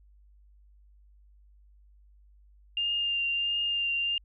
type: tone with vibrato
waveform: sine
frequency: 2802 Hz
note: F7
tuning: 5 cents sharp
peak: -26 dBFS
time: 2.77-4.18 s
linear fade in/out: 2 ms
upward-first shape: triangle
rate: 1.5 Hz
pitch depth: 19 cents each way
effects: added 50 Hz sine -55 dBFS peak until 4.24 s